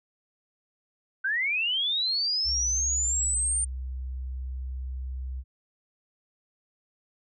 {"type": "linear sweep", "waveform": "sine", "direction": "up", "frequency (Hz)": [1500, 9020], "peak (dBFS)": -24, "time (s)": [1.24, 3.65], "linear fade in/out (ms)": 10}
{"type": "tone", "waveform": "sine", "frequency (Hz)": 64.3, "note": "C2", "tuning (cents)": -30, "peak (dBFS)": -31, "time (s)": [2.44, 5.44], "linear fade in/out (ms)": 50}
{"effects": []}